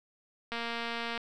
click train, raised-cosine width 0.3 ms, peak -20 dBFS, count 154, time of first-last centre 0.52-1.177 s, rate 233 Hz, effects none

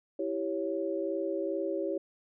sine chord, C# diminished, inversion first, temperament equal, 329.6 / 392 / 554.4 Hz, E4 / G4 / C#5, 0 / 0 / 0 cents, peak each -34 dBFS, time 0.19-1.98 s, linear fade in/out 5 ms, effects none

